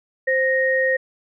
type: tone pair together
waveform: sine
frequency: 523.3 / 1864.7 Hz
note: C5 / A#6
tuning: 0 / 0 cents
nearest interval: octave + minor seventh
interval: 2200 cents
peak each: -19 dBFS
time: 0.27-0.97 s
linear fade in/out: 10 ms
effects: none